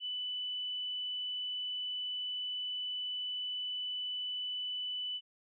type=tone; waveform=sine; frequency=2987 Hz; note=F#7; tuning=16 cents sharp; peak=-35 dBFS; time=0-5.21 s; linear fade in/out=50 ms; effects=none